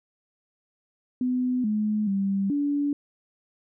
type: tone with pitch steps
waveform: sine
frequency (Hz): 251.4 / 212.4 / 196.3 / 287.5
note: B3 / G#3 / G3 / D4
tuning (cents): +31 / +39 / +3 / -37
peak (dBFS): -22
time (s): 1.21-2.93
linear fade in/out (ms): 2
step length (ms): 430
effects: none